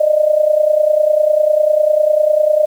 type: tone with amplitude modulation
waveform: sine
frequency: 609 Hz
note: D#5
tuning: 37 cents flat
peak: -6 dBFS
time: 0-2.66 s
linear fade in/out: 10 ms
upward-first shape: sine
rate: 30 Hz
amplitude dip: 75%
effects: 7-bit